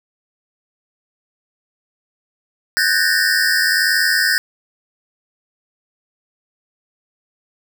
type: tone cluster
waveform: square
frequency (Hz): 1496 / 1598 / 1766 / 1847 / 5030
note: F#6 / G6 / A6 / A#6 / D#8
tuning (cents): +19 / +33 / +6 / -16 / +18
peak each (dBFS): -21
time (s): 2.77-4.38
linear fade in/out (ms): 0
effects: none